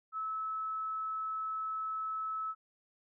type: tone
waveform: sine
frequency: 1300 Hz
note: E6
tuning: 24 cents flat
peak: -34 dBFS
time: 0.12-2.55 s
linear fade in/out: 50 ms
effects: none